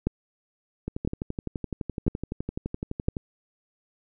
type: two click trains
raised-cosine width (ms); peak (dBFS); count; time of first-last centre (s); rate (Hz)
3; -17 / -10; 28 / 4; 0.88-3.168 / 0.07-3.085; 11.8 / 0.995
effects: none